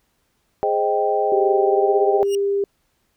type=chord; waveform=sine; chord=Ab major seventh; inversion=none; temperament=equal; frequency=415.3 / 523.3 / 622.3 / 784 Hz; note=Ab4 / C5 / Eb5 / G5; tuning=0 / 0 / 0 / 0 cents; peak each=-21 / -25 / -23 / -21 dBFS; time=0.63-2.23 s; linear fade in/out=0 ms
type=tone with pitch glide; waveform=sine; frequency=392 to 399.3 Hz; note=G4 to G4; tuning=0 to +32 cents; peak=-17 dBFS; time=1.32-2.64 s; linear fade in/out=2 ms; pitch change=+32 cents; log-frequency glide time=1.6-1.9 s
type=tone with exponential growth; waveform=20% pulse; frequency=2844 Hz; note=F7; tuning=31 cents sharp; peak=-22 dBFS; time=2.22-2.35 s; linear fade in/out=1 ms; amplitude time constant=27 ms
effects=pink hiss -67 dBFS RMS until 3.16 s